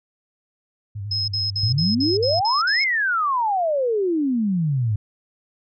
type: tone with vibrato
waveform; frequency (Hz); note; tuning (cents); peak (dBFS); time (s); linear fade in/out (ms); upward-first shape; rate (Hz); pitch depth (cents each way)
sine; 101.2; G#2; -44; -27; 0.95-2.41; 10; square; 10; 57
type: tone bursts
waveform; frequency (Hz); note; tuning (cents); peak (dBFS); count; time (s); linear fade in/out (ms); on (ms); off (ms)
sine; 5140; E8; -45; -21; 8; 1.11-2.841; 5; 170; 53
type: exponential two-way sweep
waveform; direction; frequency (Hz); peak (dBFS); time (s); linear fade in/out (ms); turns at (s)
sine; up then down; 100.6 to 2217 to 100.6; -18; 1.63-4.96; 5; 2.82
effects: none